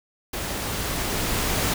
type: noise with level ramp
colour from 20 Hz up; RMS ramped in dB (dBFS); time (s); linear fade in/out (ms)
pink; -30 to -23; 0.33-1.74; 5
effects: none